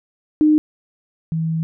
sine tone pair in turn, 305.4 / 161.78 Hz, D#4 / E3, -32 / -32 cents, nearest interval major seventh, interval 1100 cents, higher first, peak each -10 / -18 dBFS, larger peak first, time 0.41-0.58 / 1.32-1.63 s, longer second, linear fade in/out 0 ms, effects none

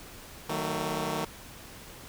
10% pulse chord, D# diminished, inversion none, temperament just, 155.56 / 186.68 / 224 Hz, D#3 / F#3 / A3, 0 / +16 / +31 cents, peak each -25 / -28 / -26 dBFS, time 0.49-1.25 s, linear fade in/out 5 ms, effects pink hiss -47 dBFS RMS until 2.08 s

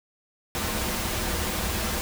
pink noise with comb filter, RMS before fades -28 dBFS, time 0.55-2.01 s, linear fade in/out 0 ms, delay 7.1 ms, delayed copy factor -0.6, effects none

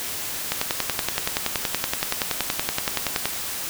click train, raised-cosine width 0.2 ms, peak -4 dBFS, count 30, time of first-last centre 0.52-3.256 s, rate 10.6 Hz, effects white hiss -30 dBFS RMS until 3.69 s

